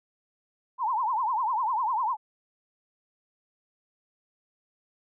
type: tone with vibrato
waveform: sine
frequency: 951 Hz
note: A#5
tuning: 34 cents sharp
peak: -24 dBFS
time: 0.78-2.17 s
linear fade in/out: 50 ms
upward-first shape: triangle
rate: 10 Hz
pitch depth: 240 cents each way
effects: none